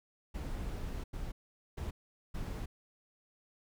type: noise bursts at uneven times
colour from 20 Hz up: brown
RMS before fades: -39 dBFS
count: 4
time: 0.34-1.04 / 1.13-1.32 / 1.77-1.91 / 2.34-2.66 s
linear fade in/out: 10 ms
effects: none